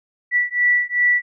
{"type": "beating tone pair", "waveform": "sine", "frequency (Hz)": [1956, 1958.6], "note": ["B6", "B6"], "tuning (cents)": [-17, -15], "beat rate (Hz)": 2.6, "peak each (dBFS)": -18, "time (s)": [0.31, 1.22], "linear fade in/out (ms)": 50, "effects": []}